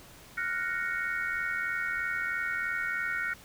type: chord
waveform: sine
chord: Gb major seventh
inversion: third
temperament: equal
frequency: 1396.9 / 1480 / 1864.7 / 2217 Hz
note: F6 / Gb6 / Bb6 / Db7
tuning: 0 / 0 / 0 / 0 cents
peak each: -35 / -34 / -34 / -37 dBFS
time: 0.37-3.34 s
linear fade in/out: 10 ms
effects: pink hiss -52 dBFS RMS until 3.44 s